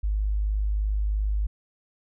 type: tone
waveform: sine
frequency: 51.5 Hz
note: G#1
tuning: 14 cents flat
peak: -22 dBFS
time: 0.03-1.47 s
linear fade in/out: 10 ms
effects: none